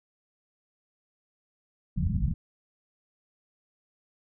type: low-pass noise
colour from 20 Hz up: white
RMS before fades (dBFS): -27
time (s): 1.96-2.34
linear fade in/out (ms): 10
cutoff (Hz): 190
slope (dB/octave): 48
effects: none